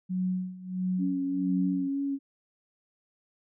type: tone with tremolo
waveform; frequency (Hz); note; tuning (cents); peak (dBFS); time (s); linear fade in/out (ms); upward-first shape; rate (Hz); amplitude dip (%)
sine; 184.2; F#3; -7; -25; 0.09-1.89; 20; sine; 1.5; 85
type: tone with vibrato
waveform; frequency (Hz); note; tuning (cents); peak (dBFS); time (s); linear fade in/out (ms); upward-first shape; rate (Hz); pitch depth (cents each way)
sine; 277.2; C#4; 0; -27; 0.98-2.19; 50; sine; 3.1; 15
effects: none